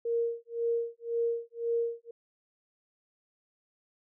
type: tone with tremolo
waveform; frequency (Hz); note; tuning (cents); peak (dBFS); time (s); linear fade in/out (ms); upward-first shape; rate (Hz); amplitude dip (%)
sine; 466.2; A#4; 0; -25; 0.05-2.11; 5; sine; 1.9; 100
effects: none